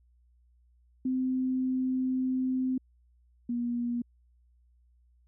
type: tone pair in turn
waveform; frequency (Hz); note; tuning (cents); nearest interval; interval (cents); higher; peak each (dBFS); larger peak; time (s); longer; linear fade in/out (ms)
sine; 258.1 / 239.7; C4 / A#3; -23 / +48; minor second; 129; first; -26 / -28; first; 1.05-2.78 / 3.49-4.02; first; 5
effects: added 60 Hz sine -61 dBFS peak until 5.27 s